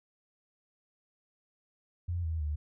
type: tone with pitch steps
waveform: sine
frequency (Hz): 87.1 / 80.8 / 74.95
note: F2 / E2 / D2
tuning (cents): -4 / -34 / +36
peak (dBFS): -30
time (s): 2.08-2.56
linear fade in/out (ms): 10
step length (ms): 160
effects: none